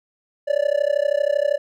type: tone with amplitude modulation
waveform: triangle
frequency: 579 Hz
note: D5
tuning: 25 cents flat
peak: -11 dBFS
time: 0.47-1.58 s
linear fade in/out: 20 ms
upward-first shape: sine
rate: 32.7 Hz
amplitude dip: 100%
effects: none